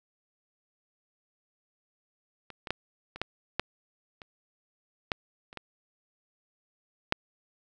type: clicks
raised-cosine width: 0.3 ms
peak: -27 / -22 / -12 / -25 / -13 / -10 / -28 / -11 / -30 / -22 / -7 dBFS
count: 11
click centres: 2.503 / 2.672 / 2.706 / 3.16 / 3.216 / 3.596 / 4.218 / 5.118 / 5.529 / 5.573 / 7.124 s
effects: none